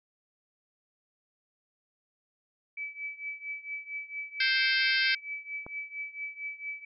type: tone with tremolo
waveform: sine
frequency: 2300 Hz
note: D7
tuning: 37 cents flat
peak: -32 dBFS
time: 2.77-6.85 s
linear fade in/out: 5 ms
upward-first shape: triangle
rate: 4.4 Hz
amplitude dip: 90%
type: harmonic tone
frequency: 524 Hz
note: C5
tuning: 2 cents sharp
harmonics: 3 / 4 / 5 / 6 / 7 / 8 / 9 / 10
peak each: -28 / -30 / -33 / -34 / -37 / -37 / -33 / -38 dBFS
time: 4.4-5.15 s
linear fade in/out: 5 ms
type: click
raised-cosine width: 1 ms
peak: -28 dBFS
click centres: 5.665 s
effects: none